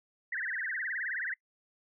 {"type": "tone with vibrato", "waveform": "sine", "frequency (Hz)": 1760, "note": "A6", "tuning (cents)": 0, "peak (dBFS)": -32, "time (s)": [0.32, 1.34], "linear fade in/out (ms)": 5, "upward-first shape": "triangle", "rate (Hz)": 19, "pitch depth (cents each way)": 280, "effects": ["noise-tail reverb RT60 0.1 s tail -25 dB re dry"]}